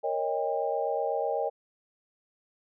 sine chord, Eb dominant seventh, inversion second, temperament equal with one note detuned, 466.2 / 554.4 / 622.3 / 800.5 Hz, Bb4 / Db5 / Eb5 / G5, 0 / 0 / 0 / +36 cents, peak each -32 dBFS, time 0.03-1.5 s, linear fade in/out 20 ms, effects none

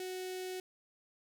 sawtooth tone with notch filter, 370 Hz, F#4, in tune, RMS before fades -41 dBFS, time 0-0.6 s, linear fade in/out 2 ms, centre 1100 Hz, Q 0.86, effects none

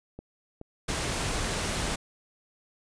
click train, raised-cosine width 2 ms, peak -27 dBFS, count 4, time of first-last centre 0.19-1.461 s, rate 2.36 Hz
pink noise, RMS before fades -30 dBFS, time 0.88-1.96 s, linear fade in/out 10 ms
effects resampled to 22050 Hz

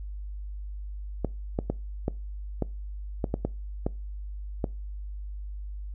clicks, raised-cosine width 2 ms, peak -13 dBFS, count 10, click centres 1.247 / 1.589 / 1.7 / 2.081 / 2.623 / 3.242 / 3.341 / 3.45 / 3.865 / 4.642 s, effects noise-tail reverb RT60 0.3 s tail -23 dB re dry + added 50 Hz sine -34 dBFS peak until 5.94 s

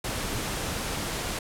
pink noise, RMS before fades -31 dBFS, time 0.04-1.39 s, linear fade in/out 5 ms, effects low-pass 12000 Hz 12 dB/octave

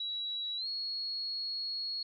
sine tone with pitch glide, 3898 to 4325 Hz, B7 to C#8, -23 to -43 cents, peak -34 dBFS, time 0-2.03 s, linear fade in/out 5 ms, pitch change +180 cents, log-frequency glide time 0.57-0.67 s, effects none

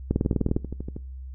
two click trains, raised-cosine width 3 ms, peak -9 / -20 dBFS, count 10 / 10, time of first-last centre 0.11-0.565 / 0.25-0.964 s, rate 19.8 / 12.6 Hz, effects noise-tail reverb RT60 0.4 s tail -22 dB re dry + added 65 Hz sine -35 dBFS peak until 1.34 s

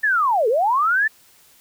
sine linear two-way sweep, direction down then up, 1800 to 415.3 to 1800 Hz, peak -15 dBFS, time 0.03-1.08 s, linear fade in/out 10 ms, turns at 0.48 s, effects white hiss -53 dBFS RMS until 1.6 s

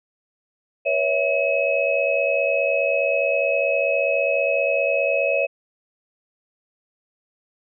sine tone cluster, 487.4 / 557 / 652 / 2561 Hz, B4 / C#5 / E5 / D#7, -23 / +8 / -19 / +49 cents, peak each -28 / -21 / -24 / -23 dBFS, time 0.85-5.47 s, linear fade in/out 20 ms, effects none

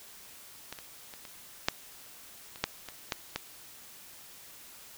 clicks, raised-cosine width 0.2 ms, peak -21 / -26 / -27 / -28 / -7 / -27 / -9 / -23 / -12 / -14 dBFS, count 10, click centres 0.726 / 0.788 / 1.138 / 1.252 / 1.685 / 2.559 / 2.64 / 2.887 / 3.122 / 3.36 s, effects white hiss -51 dBFS RMS until 4.97 s

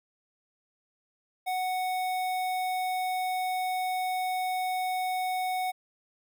square tone with notch filter, 740 Hz, F#5, in tune, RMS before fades -30 dBFS, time 1.46-5.72 s, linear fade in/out 20 ms, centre 6100 Hz, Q 1.3, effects none

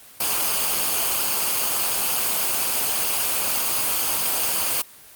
white noise with comb filter, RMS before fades -22 dBFS, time 0.2-4.82 s, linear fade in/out 5 ms, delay 0.53 ms, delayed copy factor -0.5, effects white hiss -46 dBFS RMS until 5.15 s + Opus 32 kbps

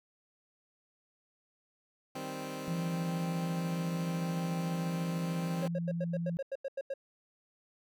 15% pulse chord, C minor, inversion first, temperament equal, 155.56 / 196 / 261.6 Hz, Eb3 / G3 / C4, 0 / 0 / 0 cents, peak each -37 / -39 / -34 dBFS, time 2.15-5.68 s, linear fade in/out 5 ms
sine tone, 169.5 Hz, E3, 49 cents sharp, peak -32 dBFS, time 2.68-6.37 s, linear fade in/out 0 ms
triangle tone bursts, 544 Hz, C#5, 33 cents flat, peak -31 dBFS, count 11, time 5.62-6.939 s, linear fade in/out 5 ms, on 39 ms, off 89 ms
effects none

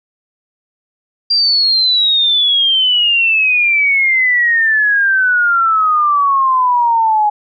sine exponential sweep, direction down, 4764 to 830.6 Hz, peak -9 dBFS, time 1.3-7.3 s, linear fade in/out 10 ms, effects none

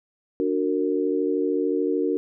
sine chord, D augmented, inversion none, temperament just, 293.7 / 367.1 / 458.9 Hz, D4 / F#4 / A#4, 0 / -14 / -27 cents, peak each -25 dBFS, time 0.4-2.17 s, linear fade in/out 0 ms, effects none

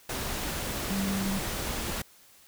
sine tone in noise, 195.3 Hz, G3, 6 cents flat, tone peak -28 dBFS, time 0.9-1.39 s, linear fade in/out 5 ms, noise pink, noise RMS -33 dBFS, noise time 0.09-2.02 s, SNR +2 dB, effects white hiss -57 dBFS RMS until 2.47 s

